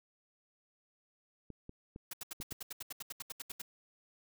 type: clicks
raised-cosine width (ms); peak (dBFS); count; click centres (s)
3; -33; 5; 1.503 / 1.694 / 1.961 / 2.402 / 2.522
type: noise bursts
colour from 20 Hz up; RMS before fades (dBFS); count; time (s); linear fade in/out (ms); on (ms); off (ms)
white; -42; 16; 2.11-3.619; 5; 24; 75
effects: none